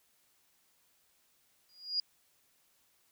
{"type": "tone with exponential growth", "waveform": "sine", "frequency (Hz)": 4859, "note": "D#8", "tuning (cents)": -42, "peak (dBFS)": -26, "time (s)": [1.69, 2], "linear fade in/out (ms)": 2, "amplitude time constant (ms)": 66, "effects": ["white hiss -71 dBFS RMS until 3.11 s"]}